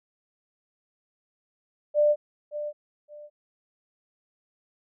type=tone with echo; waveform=sine; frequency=594 Hz; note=D5; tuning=20 cents sharp; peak=-17 dBFS; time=1.94-2.16 s; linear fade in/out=50 ms; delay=570 ms; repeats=2; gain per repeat=-12 dB; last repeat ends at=3.3 s; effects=none